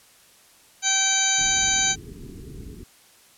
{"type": "harmonic tone", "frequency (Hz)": 774, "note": "G5", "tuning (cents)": -22, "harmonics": [1, 2, 3, 4, 5, 6, 8, 9], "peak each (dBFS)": [-31, -28, -29, -31, -28, -31, -23, -24], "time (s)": [0.82, 1.96], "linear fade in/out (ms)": 50}
{"type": "low-pass noise", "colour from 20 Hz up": "pink", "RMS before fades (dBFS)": -39, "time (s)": [1.38, 2.84], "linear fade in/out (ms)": 10, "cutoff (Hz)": 430, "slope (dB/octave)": 96}
{"effects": ["white hiss -54 dBFS RMS until 3.37 s", "low-pass 12000 Hz 12 dB/octave"]}